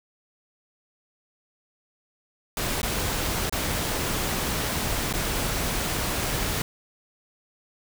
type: noise with dropouts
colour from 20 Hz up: pink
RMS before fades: -27 dBFS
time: 2.57-6.62 s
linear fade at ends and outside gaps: 2 ms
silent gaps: 2.817-2.83 / 3.496-3.524 / 5.128-5.137 s
effects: none